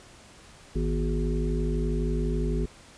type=harmonic tone with a mistuned harmonic; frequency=52 Hz; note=G#1; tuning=3 cents sharp; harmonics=1 / 3 / 5 / 7 / 8; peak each=-26 / -31 / -33 / -34 / -35 dBFS; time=0.75-2.66 s; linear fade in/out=10 ms; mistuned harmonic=5; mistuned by=-120 cents; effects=pink hiss -51 dBFS RMS until 2.97 s + resampled to 22050 Hz